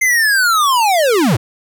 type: linear sweep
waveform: square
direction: down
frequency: 2100 to 90.3 Hz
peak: -11 dBFS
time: 0.01-1.37 s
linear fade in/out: 10 ms
effects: none